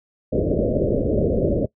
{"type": "low-pass noise", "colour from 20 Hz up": "white", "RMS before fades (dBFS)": -20, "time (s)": [0.32, 1.66], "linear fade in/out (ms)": 10, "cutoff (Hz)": 610, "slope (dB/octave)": 96, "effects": ["noise-tail reverb RT60 0.1 s tail -20 dB re dry"]}